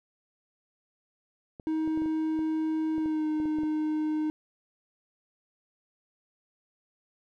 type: clicks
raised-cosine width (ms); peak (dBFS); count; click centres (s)
2; -29; 12; 1.598 / 1.876 / 1.975 / 2.02 / 2.059 / 2.391 / 2.981 / 3.059 / 3.401 / 3.456 / 3.586 / 3.634
type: tone with pitch glide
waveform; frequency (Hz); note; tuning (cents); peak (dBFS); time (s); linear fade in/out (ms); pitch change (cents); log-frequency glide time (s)
triangle; 315.5 to 308.1; D#4 to D#4; +24 to -17; -24; 1.67-4.3; 0; -41; 2.97-3.27
effects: none